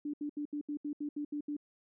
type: tone bursts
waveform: sine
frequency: 293.7 Hz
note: D4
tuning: in tune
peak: -34 dBFS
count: 10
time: 0.05-1.567 s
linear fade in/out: 5 ms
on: 86 ms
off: 73 ms
effects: none